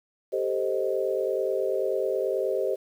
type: chord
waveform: sine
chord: A half-diminished seventh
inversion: third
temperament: equal with one note detuned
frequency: 392 / 441.3 / 523.3 / 622.3 Hz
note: G4 / A4 / C5 / Eb5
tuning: 0 / +5 / 0 / 0 cents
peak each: -28 / -32 / -28 / -31 dBFS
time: 0.32-2.76 s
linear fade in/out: 20 ms
effects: 9-bit